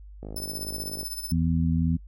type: click train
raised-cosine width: 2 ms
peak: -25 dBFS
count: 43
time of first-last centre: 0.23-1.03 s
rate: 52.5 Hz
type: tone with tremolo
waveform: 5% pulse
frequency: 5274 Hz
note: E8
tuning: in tune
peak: -24 dBFS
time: 0.36-1.32 s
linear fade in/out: 5 ms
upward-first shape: sine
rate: 16 Hz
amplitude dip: 70%
type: harmonic tone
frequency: 82.41 Hz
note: E2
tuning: in tune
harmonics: 1 / 2 / 3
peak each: -26 / -24 / -27 dBFS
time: 1.31-1.97 s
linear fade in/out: 10 ms
effects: noise-tail reverb RT60 0.1 s tail -26 dB re dry + added 50 Hz sine -42 dBFS peak until 2.07 s